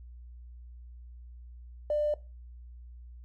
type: tone with tanh clipping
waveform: triangle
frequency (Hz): 596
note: D5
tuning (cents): +25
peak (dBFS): -25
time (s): 1.9-2.14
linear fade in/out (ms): 2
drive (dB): 2
effects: noise-tail reverb RT60 0.3 s tail -19 dB re dry + added 60 Hz sine -45 dBFS peak until 3.24 s

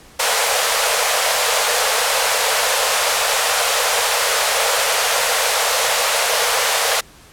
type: high-pass noise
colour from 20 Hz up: pink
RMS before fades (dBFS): -17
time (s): 0.19-7.01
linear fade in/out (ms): 10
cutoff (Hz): 450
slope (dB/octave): 96
effects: pink hiss -45 dBFS RMS until 7.32 s + low-pass 12000 Hz 12 dB/octave

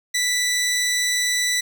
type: tone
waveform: 15% pulse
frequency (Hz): 1975.5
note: B6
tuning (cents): 0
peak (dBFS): -13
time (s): 0.14-1.61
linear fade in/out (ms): 10
effects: none

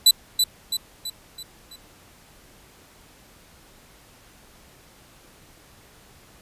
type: tone with echo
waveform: sawtooth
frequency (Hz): 3981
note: B7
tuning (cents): +13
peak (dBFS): -7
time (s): 0.06-0.11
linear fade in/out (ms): 5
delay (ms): 330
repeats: 5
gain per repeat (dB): -6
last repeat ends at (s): 1.76
effects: pink hiss -52 dBFS RMS until 6.41 s + resampled to 32000 Hz

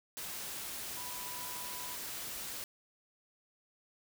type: tone in noise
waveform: sine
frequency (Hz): 987.8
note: B5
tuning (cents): 0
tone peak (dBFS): -48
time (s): 0.97-1.95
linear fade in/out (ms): 0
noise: white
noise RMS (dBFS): -42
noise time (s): 0.17-2.64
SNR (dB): -9
effects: none

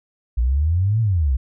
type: exponential two-way sweep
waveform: sine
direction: up then down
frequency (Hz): 56.4 to 116 to 59.9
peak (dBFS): -15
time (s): 0.37-1.37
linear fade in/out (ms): 10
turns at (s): 1.01
effects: none

